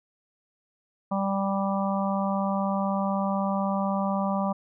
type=harmonic tone; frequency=196 Hz; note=G3; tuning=in tune; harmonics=1 / 3 / 4 / 5 / 6; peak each=-26 / -31 / -32 / -33 / -34 dBFS; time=1.11-4.53 s; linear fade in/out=10 ms; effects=none